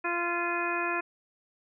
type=harmonic tone with a mistuned harmonic; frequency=345.5 Hz; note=F4; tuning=19 cents flat; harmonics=1 / 2 / 3 / 4 / 5 / 6 / 7; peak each=-34 / -36 / -34 / -35 / -35 / -43 / -34 dBFS; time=0.04-1.01 s; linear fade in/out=10 ms; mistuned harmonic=7; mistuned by=+45 cents; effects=none